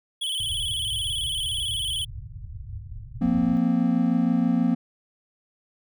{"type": "tone with vibrato", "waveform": "square", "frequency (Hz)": 3200, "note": "G7", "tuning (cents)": 35, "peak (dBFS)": -26, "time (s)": [0.21, 2.05], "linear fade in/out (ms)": 10, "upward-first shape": "square", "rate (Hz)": 18, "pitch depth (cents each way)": 73}
{"type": "low-pass noise", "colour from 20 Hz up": "white", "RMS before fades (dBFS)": -37, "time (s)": [0.4, 3.57], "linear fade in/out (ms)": 0, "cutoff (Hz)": 120, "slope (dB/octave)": 48}
{"type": "chord", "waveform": "triangle", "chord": "F suspended fourth", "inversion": "none", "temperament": "equal with one note detuned", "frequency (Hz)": [174.61, 233.1, 259.4], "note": ["F3", "Bb3", "C4"], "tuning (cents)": [0, 0, -15], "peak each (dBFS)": [-23, -20, -22], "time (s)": [3.21, 4.75], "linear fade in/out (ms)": 10}
{"effects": []}